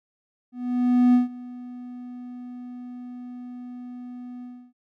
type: tone with ADSR envelope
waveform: triangle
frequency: 246.9 Hz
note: B3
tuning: in tune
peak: -11 dBFS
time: 0.52-4.73 s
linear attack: 620 ms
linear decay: 140 ms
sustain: -22 dB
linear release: 300 ms
effects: none